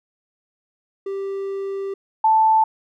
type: tone pair in turn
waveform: triangle / sine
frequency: 392 / 880 Hz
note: G4 / A5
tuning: 0 / 0 cents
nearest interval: octave + major second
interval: 1400 cents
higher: second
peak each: -22 / -12 dBFS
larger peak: second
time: 1.06-1.94 / 2.24-2.64 s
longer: first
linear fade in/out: 5 ms
effects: none